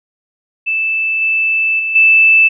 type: tone with level steps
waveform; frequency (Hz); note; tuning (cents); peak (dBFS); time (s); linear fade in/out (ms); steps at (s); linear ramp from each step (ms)
sine; 2637; E7; 0; -13 / -11 / -15 / -5; 0.66-2.49; 20; 1.21 / 1.79 / 1.95; 10
effects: none